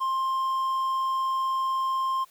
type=tone; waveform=triangle; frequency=1056 Hz; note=C6; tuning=16 cents sharp; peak=-22 dBFS; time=0-2.25 s; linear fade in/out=20 ms; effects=white hiss -59 dBFS RMS until 2.3 s